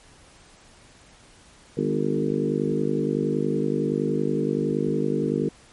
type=harmonic tone with a mistuned harmonic; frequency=50.7 Hz; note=G#1; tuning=41 cents flat; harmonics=3 / 4 / 5 / 6 / 7 / 8 / 9; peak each=-29 / -29 / -29 / -29 / -29 / -29 / -29 dBFS; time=1.77-5.49 s; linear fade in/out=5 ms; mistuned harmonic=5; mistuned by=-25 cents; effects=pink hiss -52 dBFS RMS until 5.72 s + MP3 48 kbps